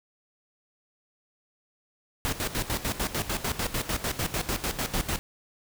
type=noise with tremolo; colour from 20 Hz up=pink; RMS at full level=-28 dBFS; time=2.25-5.19 s; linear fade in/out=0 ms; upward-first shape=square; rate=6.7 Hz; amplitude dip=75%; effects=none